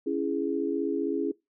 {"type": "chord", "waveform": "sine", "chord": "C# minor", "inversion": "none", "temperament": "just", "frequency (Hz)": [277.2, 332.6, 415.8], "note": ["C#4", "E4", "G#4"], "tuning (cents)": [0, 16, 2], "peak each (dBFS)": -30, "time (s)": [0.06, 1.32], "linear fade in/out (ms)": 10, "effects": ["noise-tail reverb RT60 0.2 s tail -22 dB re dry"]}